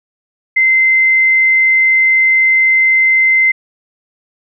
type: tone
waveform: sine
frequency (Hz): 2072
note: C7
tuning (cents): -17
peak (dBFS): -7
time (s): 0.56-3.52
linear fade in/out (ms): 10
effects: none